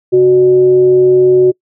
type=tone with frequency modulation; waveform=sine; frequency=370 Hz; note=F#4; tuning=in tune; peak=-4 dBFS; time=0.12-1.52 s; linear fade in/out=20 ms; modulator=234 Hz; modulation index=0.25; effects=noise-tail reverb RT60 0.1 s tail -25 dB re dry